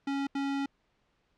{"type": "tone bursts at uneven times", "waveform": "square", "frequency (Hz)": 277.2, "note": "C#4", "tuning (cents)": 0, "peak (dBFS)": -30, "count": 2, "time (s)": [[0.07, 0.27], [0.35, 0.66]], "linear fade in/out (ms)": 5, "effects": ["pink hiss -73 dBFS RMS until 1.37 s", "low-pass 4000 Hz 12 dB/octave"]}